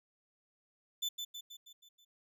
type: tone with echo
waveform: 35% pulse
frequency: 3514 Hz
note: A7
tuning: 3 cents flat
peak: -31 dBFS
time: 1.02-1.09 s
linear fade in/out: 10 ms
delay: 160 ms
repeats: 6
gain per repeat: -5 dB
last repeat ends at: 2.05 s
effects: none